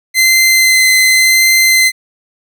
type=tone with vibrato; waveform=sawtooth; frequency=2062 Hz; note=C7; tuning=26 cents flat; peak=-3 dBFS; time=0.14-1.92 s; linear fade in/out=50 ms; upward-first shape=sine; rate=0.9 Hz; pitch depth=10 cents each way; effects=none